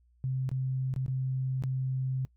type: tone with dropouts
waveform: sine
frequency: 130.81 Hz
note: C3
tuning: in tune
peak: -28 dBFS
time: 0.24-2.25 s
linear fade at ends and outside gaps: 0 ms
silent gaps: 0.491-0.515 / 0.939-0.962 / 1.062-1.081 / 1.624-1.637 s
effects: noise-tail reverb RT60 0.1 s tail -23 dB re dry + added 60 Hz sine -62 dBFS peak until 2.36 s